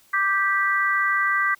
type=harmonic tone; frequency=392.4 Hz; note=G4; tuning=2 cents sharp; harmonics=3 / 4 / 5; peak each=-23 / -23 / -23 dBFS; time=0.13-1.55 s; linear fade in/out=10 ms; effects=white hiss -57 dBFS RMS until 1.59 s